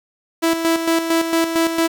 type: tone with tremolo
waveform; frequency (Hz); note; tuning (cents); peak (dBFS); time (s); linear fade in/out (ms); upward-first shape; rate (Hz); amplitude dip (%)
sawtooth; 329.6; E4; 0; -10; 0.42-1.88; 20; square; 4.4; 55
effects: 7-bit